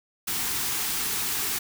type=band-stop noise; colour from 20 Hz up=white; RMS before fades=-28 dBFS; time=0.27-1.59 s; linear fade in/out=10 ms; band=470 to 710 Hz; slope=96 dB/octave; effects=none